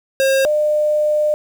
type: tone pair in turn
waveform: square / sine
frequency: 537 / 602.8 Hz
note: C5 / D5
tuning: +45 / +45 cents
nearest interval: major second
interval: 200 cents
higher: second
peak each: -13 dBFS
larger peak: neither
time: 0.2-0.45 / 0.45-1.34 s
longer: second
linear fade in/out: 0 ms
effects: 7-bit